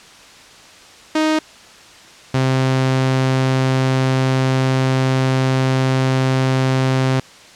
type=tone pair in turn; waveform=sawtooth; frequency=311.7 / 131.3 Hz; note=D#4 / C3; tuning=+3 / +6 cents; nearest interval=octave + minor third; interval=1497 cents; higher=first; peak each=-10 / -10 dBFS; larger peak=neither; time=1.15-1.39 / 2.34-7.2 s; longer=second; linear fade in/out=5 ms; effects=white hiss -42 dBFS RMS until 7.55 s + low-pass 6000 Hz 12 dB/octave